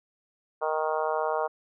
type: harmonic tone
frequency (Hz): 156.1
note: D#3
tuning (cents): +6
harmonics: 3 / 4 / 5 / 6 / 7 / 8 / 9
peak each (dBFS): -31 / -30 / -32 / -33 / -34 / -38 / -39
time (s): 0.61-1.48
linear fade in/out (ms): 20
effects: none